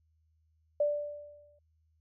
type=tone with exponential decay; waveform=sine; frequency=587.3 Hz; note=D5; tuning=in tune; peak=-23 dBFS; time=0.8-1.59 s; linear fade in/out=5 ms; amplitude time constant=170 ms; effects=added 79 Hz sine -68 dBFS peak until 2 s